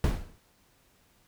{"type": "noise with exponential decay", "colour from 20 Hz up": "brown", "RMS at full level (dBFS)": -20, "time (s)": [0.04, 0.38], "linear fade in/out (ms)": 1, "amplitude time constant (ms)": 73, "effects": ["pink hiss -65 dBFS RMS until 1.27 s"]}